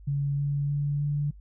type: tone with pitch steps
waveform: sine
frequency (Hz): 141.3 / 142.69 / 144.1 / 145.52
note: C#3 / D3 / D3 / D3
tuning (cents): +34 / -50 / -33 / -16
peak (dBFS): -24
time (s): 0.07-1.31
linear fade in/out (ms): 10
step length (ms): 310
effects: noise-tail reverb RT60 0.1 s tail -24 dB re dry + added 50 Hz sine -45 dBFS peak until 1.4 s